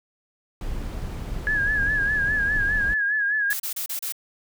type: noise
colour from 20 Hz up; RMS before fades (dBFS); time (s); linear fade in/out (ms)
brown; -30; 0.61-2.94; 2
type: tone with vibrato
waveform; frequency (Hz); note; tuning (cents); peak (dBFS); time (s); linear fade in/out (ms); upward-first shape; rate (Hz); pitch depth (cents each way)
sine; 1673; G#6; +12; -20; 1.47-3.53; 0; sine; 4.9; 65
type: noise bursts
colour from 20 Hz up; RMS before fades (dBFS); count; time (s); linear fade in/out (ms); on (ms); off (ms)
blue; -29; 5; 3.5-4.123; 5; 99; 32
effects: none